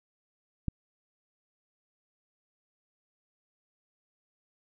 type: click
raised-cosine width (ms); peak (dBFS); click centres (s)
5; -17; 0.683
effects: none